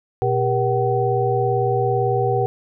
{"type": "tone cluster", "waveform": "sine", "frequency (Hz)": [121.5, 400, 477.9, 756], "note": ["B2", "G4", "A#4", "F#5"], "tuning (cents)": [-28, 35, 43, 37], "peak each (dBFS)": -22, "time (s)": [0.22, 2.46], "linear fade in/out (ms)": 0, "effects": []}